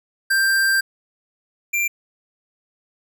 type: tone pair in turn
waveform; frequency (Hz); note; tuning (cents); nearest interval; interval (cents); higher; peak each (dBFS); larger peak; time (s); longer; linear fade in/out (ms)
square; 1579 / 2370; G6 / D7; +12 / +15; perfect fifth; 703; second; -16 / -19; first; 0.3-0.81 / 1.73-1.88; first; 10
effects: none